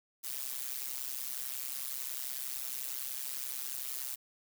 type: noise with amplitude modulation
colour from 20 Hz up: blue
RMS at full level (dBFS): -35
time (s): 0.23-4.16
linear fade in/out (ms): 20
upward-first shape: sine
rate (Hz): 131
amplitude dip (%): 95
effects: none